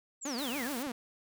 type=exponential sweep; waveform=sine; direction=down; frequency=7900 to 1542 Hz; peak=-39 dBFS; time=0.21-0.69 s; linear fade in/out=20 ms
type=tone with vibrato; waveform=sawtooth; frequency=261.6 Hz; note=C4; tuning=in tune; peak=-31 dBFS; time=0.25-0.92 s; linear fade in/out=5 ms; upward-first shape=triangle; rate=7.1 Hz; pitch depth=270 cents each way
type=noise; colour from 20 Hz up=white; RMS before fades=-43 dBFS; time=0.38-0.83 s; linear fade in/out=5 ms
type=click; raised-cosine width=3 ms; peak=-39 dBFS; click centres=0.869 s
effects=none